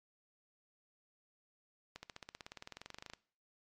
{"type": "accelerating click train", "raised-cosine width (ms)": 0.2, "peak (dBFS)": -29, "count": 24, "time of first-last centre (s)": [1.96, 3.135], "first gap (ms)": 70, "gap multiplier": 0.97, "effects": ["noise-tail reverb RT60 0.5 s tail -21 dB re dry", "MP3 64 kbps"]}